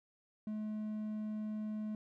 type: tone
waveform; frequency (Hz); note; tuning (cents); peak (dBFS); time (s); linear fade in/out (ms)
triangle; 214; A3; -48; -35; 0.47-1.95; 2
effects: none